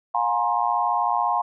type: tone cluster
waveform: sine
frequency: 713 / 831 / 947 / 1061 Hz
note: F5 / G#5 / A#5 / C6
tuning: +36 / +1 / +27 / +24 cents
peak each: -25 dBFS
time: 0.14-1.42 s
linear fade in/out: 10 ms
effects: none